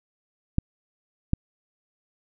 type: clicks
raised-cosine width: 5 ms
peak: -8 dBFS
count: 2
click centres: 0.584 / 1.334 s
effects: none